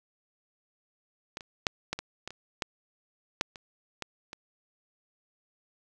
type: clicks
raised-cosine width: 0.2 ms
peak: -19 / -26 / -7 / -13 / -18 / -20 / -26 / -12 / -8 / -26 / -17 / -23 dBFS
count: 12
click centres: 1.371 / 1.408 / 1.668 / 1.93 / 1.99 / 2.276 / 2.306 / 2.622 / 3.411 / 3.558 / 4.023 / 4.331 s
effects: none